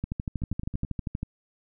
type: two click trains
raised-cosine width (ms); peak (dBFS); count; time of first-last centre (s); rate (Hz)
5; -17 / -22; 16 / 5; 0.04-1.23 / 0.42-0.848; 12.6 / 9.35
effects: none